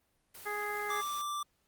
white noise, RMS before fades -49 dBFS, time 0.34-1.22 s, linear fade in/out 10 ms
harmonic tone, 415.3 Hz, G#4, in tune, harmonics 1 / 2 / 3 / 4 / 5, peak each -40 / -40 / -40 / -40 / -40 dBFS, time 0.45-1.02 s, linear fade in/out 20 ms
square tone, 1174.7 Hz, D6, in tune, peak -35 dBFS, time 0.9-1.43 s, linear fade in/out 5 ms
effects pink hiss -75 dBFS RMS until 1.67 s + Opus 32 kbps

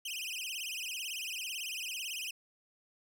sawtooth tone with vibrato, 2792 Hz, F7, 1 cent flat, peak -34 dBFS, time 0.05-2.31 s, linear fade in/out 5 ms, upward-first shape sine, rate 18 Hz, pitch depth 220 cents each way, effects none

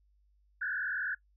sine tone with frequency modulation, 1593 Hz, G6, 27 cents sharp, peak -31 dBFS, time 0.61-1.15 s, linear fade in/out 10 ms, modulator 40 Hz, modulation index 3.7, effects noise-tail reverb RT60 0.1 s tail -19 dB re dry + added 50 Hz sine -65 dBFS peak until 1.36 s

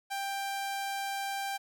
sawtooth tone, 789 Hz, G5, 11 cents sharp, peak -29 dBFS, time 0.1-1.58 s, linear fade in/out 20 ms, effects none

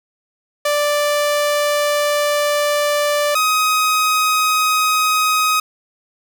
sawtooth tone pair in turn, 587.3 / 1258.2 Hz, D5 / D#6, 0 / +19 cents, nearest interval octave + minor second, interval 1319 cents, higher second, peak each -11 / -10 dBFS, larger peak second, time 0.65-3.35 / 3.35-5.6 s, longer first, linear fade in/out 5 ms, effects none

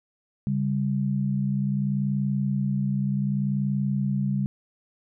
sine tone pair together, 138.59 / 199.25 Hz, C#3 / G3, 0 / +28 cents, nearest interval tritone, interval 628 cents, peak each -25 dBFS, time 0.47-4.46 s, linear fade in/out 0 ms, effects none

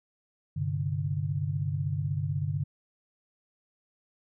sine chord, G suspended fourth, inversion none, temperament equal, 98 / 130.81 / 146.83 Hz, G2 / C3 / D3, 0 / 0 / 0 cents, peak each -32 / -34 / -30 dBFS, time 0.56-2.64 s, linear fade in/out 10 ms, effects none

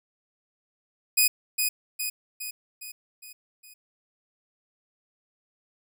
5% pulse tone with echo, 2489 Hz, D#7, in tune, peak -8 dBFS, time 1.17-1.28 s, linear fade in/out 10 ms, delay 410 ms, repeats 6, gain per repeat -5 dB, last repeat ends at 3.74 s, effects none

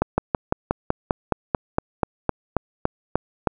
slowing click train, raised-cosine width 1 ms, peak -4 dBFS, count 16, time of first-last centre 0.02-3.473 s, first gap 160 ms, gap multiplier 1.05, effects none

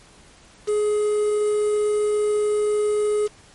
triangle tone with quantisation, 419.8 Hz, G#4, 19 cents sharp, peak -16 dBFS, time 0.67-3.28 s, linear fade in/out 20 ms, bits 6, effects pink hiss -50 dBFS RMS until 3.54 s + MP3 48 kbps

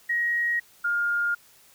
sine tone pair in turn, 1891 / 1413.1 Hz, A#6 / F6, +24 / +20 cents, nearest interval perfect fourth, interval 504 cents, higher first, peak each -22 dBFS, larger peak neither, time 0.09-0.6 / 0.84-1.35 s, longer neither, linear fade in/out 10 ms, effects white hiss -56 dBFS RMS until 1.74 s

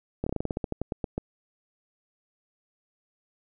slowing click train, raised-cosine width 2 ms, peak -15 dBFS, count 15, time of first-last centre 0.24-1.18 s, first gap 25 ms, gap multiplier 1.14, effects none

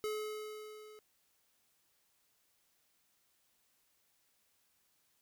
square tone with level ramp, 427.5 Hz, A4, 50 cents flat, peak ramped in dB -35 to -54 dBFS, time 0.04-0.99 s, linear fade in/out 0 ms, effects white hiss -75 dBFS RMS until 5.21 s

